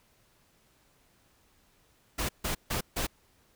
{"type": "noise bursts", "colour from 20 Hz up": "pink", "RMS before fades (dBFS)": -31, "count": 4, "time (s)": [2.18, 3.07], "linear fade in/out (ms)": 10, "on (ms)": 110, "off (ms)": 150, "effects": ["pink hiss -66 dBFS RMS until 3.55 s"]}